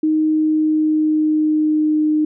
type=tone with pitch glide; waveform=sine; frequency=311.1 to 306.1 Hz; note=D#4 to D#4; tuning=0 to -28 cents; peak=-13 dBFS; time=0.03-2.25 s; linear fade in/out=5 ms; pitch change=-28 cents; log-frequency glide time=0.25-2.09 s; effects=none